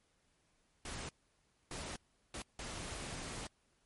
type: noise bursts at uneven times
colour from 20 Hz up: pink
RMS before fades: -44 dBFS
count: 4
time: 0.85-1.09 / 1.71-1.96 / 2.34-2.42 / 2.59-3.47 s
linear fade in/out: 2 ms
effects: pink hiss -75 dBFS RMS until 3.85 s + MP3 48 kbps